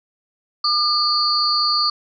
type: tone cluster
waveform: sine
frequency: 1207 / 4369 / 4688 Hz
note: D6 / C#8 / D8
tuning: +47 / -26 / -4 cents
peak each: -20 dBFS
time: 0.64-1.9 s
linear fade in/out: 5 ms
effects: none